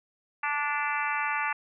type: harmonic tone with a mistuned harmonic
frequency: 291.8 Hz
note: D4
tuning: 11 cents flat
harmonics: 3 / 4 / 5 / 6 / 7 / 8 / 9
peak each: -32 / -33 / -34 / -35 / -35 / -36 / -37 dBFS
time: 0.43-1.53 s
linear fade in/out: 5 ms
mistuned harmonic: 9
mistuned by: +27 cents
effects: none